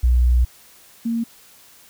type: tone pair in turn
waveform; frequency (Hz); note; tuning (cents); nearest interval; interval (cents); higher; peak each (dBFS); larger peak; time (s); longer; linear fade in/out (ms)
sine; 61.1 / 230.7; B1 / A#3; -18 / -18; octave + major seventh; 2300; second; -12 / -19; first; 0.03-0.45 / 1.05-1.24; first; 10
effects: white hiss -49 dBFS RMS until 1.89 s